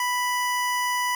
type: tone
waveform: 25% pulse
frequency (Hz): 987.8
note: B5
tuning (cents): 0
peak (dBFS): -19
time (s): 0-1.15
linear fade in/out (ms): 2
effects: none